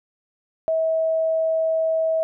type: tone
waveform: sine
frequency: 645 Hz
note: E5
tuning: 38 cents flat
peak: -18 dBFS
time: 0.68-2.23 s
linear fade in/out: 0 ms
effects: none